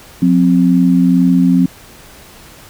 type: tone pair together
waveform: sine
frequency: 179.4 / 261.6 Hz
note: F3 / C4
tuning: +47 / 0 cents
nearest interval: perfect fifth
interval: 653 cents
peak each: -10 dBFS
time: 0.22-1.66 s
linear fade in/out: 5 ms
effects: pink hiss -39 dBFS RMS until 2.69 s